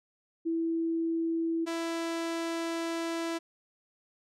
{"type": "tone pair in turn", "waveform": ["sine", "sawtooth"], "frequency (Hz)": [329.6, 332.3], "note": ["E4", "E4"], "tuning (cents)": [0, 14], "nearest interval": "unison", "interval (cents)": 14, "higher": "second", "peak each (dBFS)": -27, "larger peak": "neither", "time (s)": [[0.45, 1.66], [1.66, 3.39]], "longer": "second", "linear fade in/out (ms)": 20, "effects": ["low-pass 9000 Hz 12 dB/octave"]}